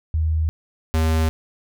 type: tone pair in turn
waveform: sine / square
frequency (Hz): 79.1 / 79.97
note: D#2 / D#2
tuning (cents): +29 / +48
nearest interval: unison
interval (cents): 19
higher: second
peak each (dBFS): -17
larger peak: neither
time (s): 0.14-0.49 / 0.94-1.29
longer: neither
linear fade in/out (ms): 0
effects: none